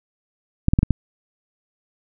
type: clicks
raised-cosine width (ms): 5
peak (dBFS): -3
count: 5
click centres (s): 0.684 / 0.735 / 0.789 / 0.831 / 0.907
effects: none